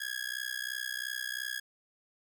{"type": "tone with amplitude modulation", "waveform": "sawtooth", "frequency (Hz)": 1661.2, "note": "G#6", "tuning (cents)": 0, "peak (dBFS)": -27, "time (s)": [0, 1.6], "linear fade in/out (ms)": 10, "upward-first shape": "sine", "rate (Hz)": 62.9, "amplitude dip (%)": 100, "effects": []}